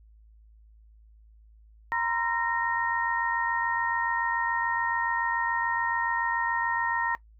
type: tone cluster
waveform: sine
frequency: 939 / 1026 / 1350 / 1853 Hz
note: A#5 / C6 / E6 / A#6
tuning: +12 / -34 / +41 / -11 cents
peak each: -28 / -34 / -37 / -29 dBFS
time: 1.92-7.15 s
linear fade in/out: 0 ms
effects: noise-tail reverb RT60 0.1 s tail -19 dB re dry + added 54 Hz sine -52 dBFS peak until 7.39 s